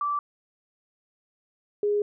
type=tone pair in turn; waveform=sine; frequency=1164 / 413.3 Hz; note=D6 / G#4; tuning=-16 / -8 cents; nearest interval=octave + tritone; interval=1792 cents; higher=first; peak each=-24 / -21 dBFS; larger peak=second; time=0.01-0.19 / 1.83-2.02 s; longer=second; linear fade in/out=2 ms; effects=none